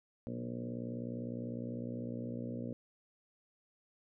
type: harmonic tone with a mistuned harmonic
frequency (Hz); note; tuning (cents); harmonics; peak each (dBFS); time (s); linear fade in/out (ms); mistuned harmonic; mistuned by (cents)
59.9; A#1; +48; 2 / 3 / 4 / 5 / 6 / 7 / 8 / 9 / 10; -44 / -49 / -41 / -48 / -54 / -54 / -49 / -49 / -57; 0.27-2.73; 0; 3; +36
effects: none